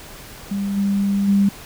sine tone with level steps, 199.1 Hz, G3, 27 cents sharp, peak -20 / -16 / -12 dBFS, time 0.51-1.49 s, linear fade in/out 5 ms, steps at 0.76 / 1.27 s, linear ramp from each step 20 ms, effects pink hiss -39 dBFS RMS until 1.65 s

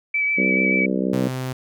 sine tone with vibrato, 2300 Hz, D7, 37 cents flat, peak -18 dBFS, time 0.14-0.86 s, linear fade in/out 5 ms, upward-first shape sine, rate 6.9 Hz, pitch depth 17 cents each way
harmonic tone, 64.4 Hz, C2, 27 cents flat, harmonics 3 / 4 / 5 / 6 / 7 / 8 / 9, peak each -23 / -25 / -27 / -29 / -30 / -31 / -32 dBFS, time 0.37-1.29 s, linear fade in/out 20 ms
sawtooth tone, 129.2 Hz, C3, 21 cents flat, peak -21 dBFS, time 1.13-1.53 s, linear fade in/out 5 ms
effects none

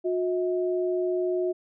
sine tone pair together, 361.4 / 640 Hz, F#4 / D#5, -41 / +49 cents, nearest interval minor seventh, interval 990 cents, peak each -24 / -31 dBFS, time 0.04-1.53 s, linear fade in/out 20 ms, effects none

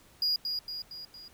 triangle tone with echo, 4871 Hz, D#8, 38 cents flat, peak -24 dBFS, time 0.22-0.36 s, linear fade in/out 2 ms, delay 230 ms, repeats 4, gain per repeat -5 dB, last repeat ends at 1.28 s, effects pink hiss -59 dBFS RMS until 1.33 s

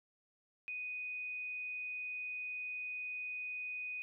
sine tone, 2489 Hz, D#7, in tune, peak -39 dBFS, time 0.68-4.02 s, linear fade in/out 0 ms, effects none

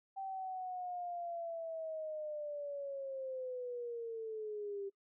sine linear sweep, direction down, 779 to 392 Hz, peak -39 dBFS, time 0.16-4.9 s, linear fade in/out 20 ms, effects noise-tail reverb RT60 0.1 s tail -23 dB re dry

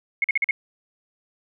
sine tone bursts, 2170 Hz, C#7, 37 cents flat, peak -17 dBFS, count 5, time 0.22-0.51 s, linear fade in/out 2 ms, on 22 ms, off 45 ms, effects none

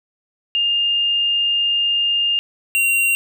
sine / square tone pair in turn, 2816 / 2758 Hz, F7 / F7, +14 / -22 cents, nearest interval unison, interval 36 cents, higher first, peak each -15 dBFS, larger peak neither, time 0.55-2.39 / 2.75-3.15 s, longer first, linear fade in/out 0 ms, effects none

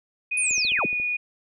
sine tone with pitch glide, 2489 to 2458 Hz, D#7 to D#7, 0 to -22 cents, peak -23 dBFS, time 0.31-1.17 s, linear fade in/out 10 ms, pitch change -22 cents, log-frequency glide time 0.68-0.99 s
sine linear sweep, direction down, 9956 to 81.1 Hz, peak -23 dBFS, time 0.37-0.86 s, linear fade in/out 5 ms
click train, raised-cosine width 2 ms, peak -29 dBFS, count 8, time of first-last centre 0.51-1 s, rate 14.3 Hz
effects none

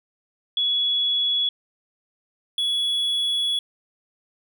sine / triangle tone pair in turn, 3380 / 3380 Hz, G#7 / G#7, +30 / +30 cents, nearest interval unison, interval 0 cents, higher neither, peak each -19 dBFS, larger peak neither, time 0.57-1.49 / 2.58-3.59 s, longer second, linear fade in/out 2 ms, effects none

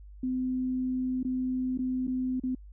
sine tone with dropouts, 255.7 Hz, C4, 40 cents flat, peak -27 dBFS, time 0.23-2.55 s, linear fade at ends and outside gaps 5 ms, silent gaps 1.231-1.248 / 1.776-1.789 / 2.07-2.077 / 2.399-2.435 s, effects added 50 Hz sine -45 dBFS peak until 2.72 s

